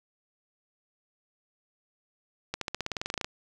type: accelerating click train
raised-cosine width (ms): 0.2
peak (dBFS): -14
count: 15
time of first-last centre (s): 2.54-3.245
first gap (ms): 73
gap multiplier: 0.94
effects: none